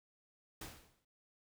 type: noise with exponential decay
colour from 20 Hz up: pink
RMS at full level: -44 dBFS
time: 0.61-1.05 s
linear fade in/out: 5 ms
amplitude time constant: 94 ms
effects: none